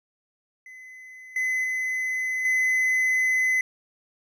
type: tone with level steps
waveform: triangle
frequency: 2029 Hz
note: B6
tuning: 46 cents sharp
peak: -40 / -21 / -23 / -18 dBFS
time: 0.66-3.61 s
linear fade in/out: 2 ms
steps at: 1.36 / 1.64 / 2.45 s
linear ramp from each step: 2 ms
effects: none